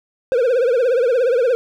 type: tone with vibrato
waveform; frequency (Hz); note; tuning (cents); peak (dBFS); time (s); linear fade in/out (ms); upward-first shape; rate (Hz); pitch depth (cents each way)
triangle; 493.9; B4; 0; -11; 0.32-1.55; 0; triangle; 17; 160
effects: none